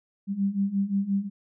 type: beating tone pair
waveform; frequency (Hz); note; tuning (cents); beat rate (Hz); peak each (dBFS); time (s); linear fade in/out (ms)
sine; 194.6 / 200.3; G3 / G3; -12 / +38; 5.7; -28 / -25; 0.27-1.3; 50
effects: none